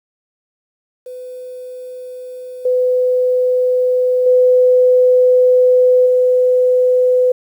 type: tone with level steps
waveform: sine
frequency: 503 Hz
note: B4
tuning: 32 cents sharp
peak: -27 / -11 / -7 / -9 dBFS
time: 1.06-7.32 s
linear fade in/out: 5 ms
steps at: 2.65 / 4.26 / 6.06 s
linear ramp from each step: 5 ms
effects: 8-bit